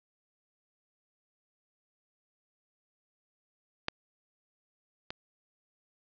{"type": "clicks", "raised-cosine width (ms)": 0.2, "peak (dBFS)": [-11, -19], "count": 2, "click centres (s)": [3.884, 5.105], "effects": ["resampled to 11025 Hz", "8-bit"]}